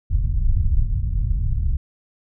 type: low-pass noise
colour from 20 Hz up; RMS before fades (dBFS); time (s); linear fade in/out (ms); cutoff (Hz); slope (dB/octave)
pink; -19; 0.1-1.77; 5; 110; 24
effects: none